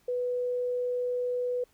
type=tone; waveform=sine; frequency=493.9 Hz; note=B4; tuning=in tune; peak=-27 dBFS; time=0.08-1.64 s; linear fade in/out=5 ms; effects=pink hiss -66 dBFS RMS until 1.73 s